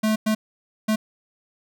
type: tone bursts at uneven times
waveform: square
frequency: 216.7 Hz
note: A3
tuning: 26 cents flat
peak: -19 dBFS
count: 3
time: 0.03-0.16 / 0.26-0.35 / 0.88-0.96 s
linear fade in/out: 10 ms
effects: none